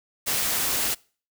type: noise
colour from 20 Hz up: white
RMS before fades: -25 dBFS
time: 0.26-0.95 s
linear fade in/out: 20 ms
effects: noise-tail reverb RT60 0.4 s tail -24 dB re dry